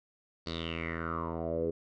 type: tone with low-pass filter sweep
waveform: 10% pulse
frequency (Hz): 82.7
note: E2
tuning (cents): +6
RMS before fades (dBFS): -35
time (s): 0.46-1.71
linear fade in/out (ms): 10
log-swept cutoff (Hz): 4500 to 420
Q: 6.8
effects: none